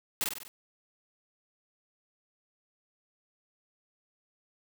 white noise with echo, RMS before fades -29 dBFS, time 0.21-0.24 s, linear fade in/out 0 ms, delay 48 ms, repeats 5, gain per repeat -4 dB, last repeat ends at 0.48 s, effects none

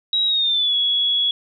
sine tone with pitch glide, 3840 to 3362 Hz, B7 to G#7, -49 to +20 cents, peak -16 dBFS, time 0.13-1.31 s, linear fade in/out 2 ms, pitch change -231 cents, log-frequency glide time 0.26-0.75 s, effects none

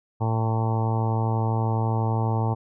harmonic tone, 112.1 Hz, A2, 33 cents sharp, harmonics 1 / 2 / 3 / 4 / 5 / 6 / 7 / 8 / 9 / 10, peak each -22 / -32 / -35 / -34 / -38 / -38 / -33 / -32 / -40 / -41 dBFS, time 0.2-2.55 s, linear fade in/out 20 ms, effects none

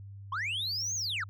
sine linear two-way sweep, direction up then down, 987.8 to 6645 to 1185 Hz, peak -28 dBFS, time 0.32-1.24 s, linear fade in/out 5 ms, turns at 0.95 s, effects tanh soft clip ceiling -30 dBFS + added 99 Hz sine -43 dBFS peak until 1.29 s

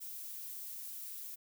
violet noise, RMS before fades -45 dBFS, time 0-1.36 s, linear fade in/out 20 ms, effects none

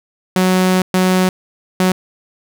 sawtooth tone bursts at uneven times, 185 Hz, F#3, in tune, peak -7 dBFS, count 3, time 0.36-0.82 / 0.94-1.29 / 1.8-1.92 s, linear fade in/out 2 ms, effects none

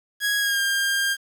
sawtooth tone with pitch glide, 1657 to 1604.3 Hz, G#6 to G6, -4 to +40 cents, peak -17 dBFS, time 0.2-1.17 s, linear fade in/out 50 ms, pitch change -56 cents, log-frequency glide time 0.39-0.6 s, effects 8-bit

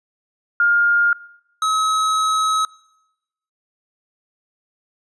sine / square tone pair in turn, 1412 / 1281 Hz, F6 / E6, +19 / -50 cents, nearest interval major second, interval 169 cents, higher first, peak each -12 / -17 dBFS, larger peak first, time 0.6-1.13 / 1.62-2.65 s, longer second, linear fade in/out 2 ms, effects noise-tail reverb RT60 0.9 s tail -23 dB re dry + resampled to 24000 Hz

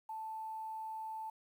sine tone with quantisation, 880 Hz, A5, in tune, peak -40 dBFS, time 0.09-1.3 s, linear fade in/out 5 ms, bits 11, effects none

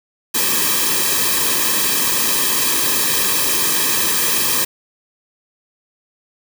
white noise with comb filter, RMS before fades -17 dBFS, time 0.34-4.65 s, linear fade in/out 10 ms, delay 1.4 ms, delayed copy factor -1, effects none

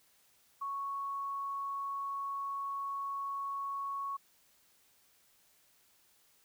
sine tone, 1108.7 Hz, C#6, in tune, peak -35 dBFS, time 0.61-4.17 s, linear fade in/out 10 ms, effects white hiss -68 dBFS RMS until 6.44 s

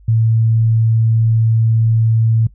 sine tone, 112.7 Hz, A2, 42 cents sharp, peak -10 dBFS, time 0.08-2.47 s, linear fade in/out 5 ms, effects noise-tail reverb RT60 0.1 s tail -20 dB re dry + added 50 Hz sine -41 dBFS peak until 2.54 s

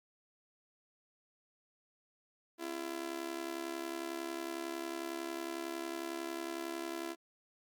sawtooth tone with amplitude modulation, 337.1 Hz, E4, 39 cents sharp, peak -31 dBFS, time 2.58-7.16 s, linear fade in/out 50 ms, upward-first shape sine, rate 71 Hz, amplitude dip 80%, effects Opus 48 kbps

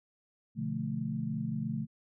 sine chord, B half-diminished seventh, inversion none, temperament equal, 123.47 / 146.83 / 174.61 / 220 Hz, B2 / D3 / F3 / A3, 0 / 0 / 0 / 0 cents, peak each -39 / -37 / -39 / -35 dBFS, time 0.55-1.87 s, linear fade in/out 50 ms, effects none

